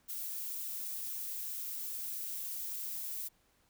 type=noise; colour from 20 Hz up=violet; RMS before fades=-40 dBFS; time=0.08-3.29 s; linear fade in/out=20 ms; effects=pink hiss -71 dBFS RMS until 3.69 s